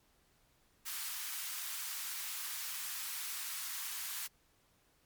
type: high-pass noise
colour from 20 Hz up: white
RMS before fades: -41 dBFS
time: 0.85-4.28 s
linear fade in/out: 20 ms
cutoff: 1000 Hz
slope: 24 dB/octave
effects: pink hiss -71 dBFS RMS until 5.05 s + MP3 96 kbps